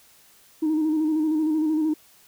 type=tone with vibrato; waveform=sine; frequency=311.1 Hz; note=D#4; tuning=in tune; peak=-18 dBFS; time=0.62-1.94 s; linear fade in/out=10 ms; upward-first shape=square; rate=13 Hz; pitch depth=37 cents each way; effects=tanh soft clip ceiling -17 dBFS + white hiss -55 dBFS RMS until 2.27 s